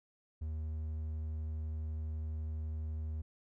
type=tone; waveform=triangle; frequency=78 Hz; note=D#2; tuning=5 cents sharp; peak=-34 dBFS; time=0.41-3.22 s; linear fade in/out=10 ms; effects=none